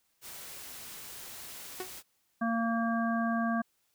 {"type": "noise", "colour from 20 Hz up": "white", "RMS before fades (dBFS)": -45, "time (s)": [0.21, 2.03], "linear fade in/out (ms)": 50}
{"type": "tone with exponential decay", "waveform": "sawtooth", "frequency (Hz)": 370, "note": "F#4", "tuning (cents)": 0, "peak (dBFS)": -29, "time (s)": [1.8, 1.93], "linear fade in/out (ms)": 2, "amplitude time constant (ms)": 27}
{"type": "harmonic tone", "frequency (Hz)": 229.5, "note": "A#3", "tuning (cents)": -27, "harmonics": [1, 3, 5, 7], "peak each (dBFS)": [-29, -34, -36, -37], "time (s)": [2.41, 3.62], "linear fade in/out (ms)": 10}
{"effects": ["white hiss -74 dBFS RMS until 3.94 s"]}